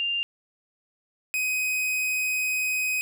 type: tone pair in turn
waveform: sine / 45% pulse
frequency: 2794 / 2513 Hz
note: F7 / D#7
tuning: 0 / +17 cents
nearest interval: major second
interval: 183 cents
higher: first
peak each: -24 dBFS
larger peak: neither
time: 0-0.23 / 1.34-3.01 s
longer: second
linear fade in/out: 0 ms
effects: none